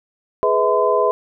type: tone cluster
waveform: sine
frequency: 417.6 / 496.3 / 645 / 1019 Hz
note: G#4 / B4 / E5 / C6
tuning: +10 / +8 / -38 / -46 cents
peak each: -19 dBFS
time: 0.43-1.11 s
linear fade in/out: 0 ms
effects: none